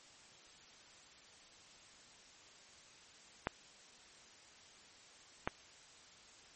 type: clicks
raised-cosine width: 0.5 ms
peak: -18 dBFS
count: 2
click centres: 3.471 / 5.475 s
effects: white hiss -60 dBFS RMS until 6.55 s + MP3 32 kbps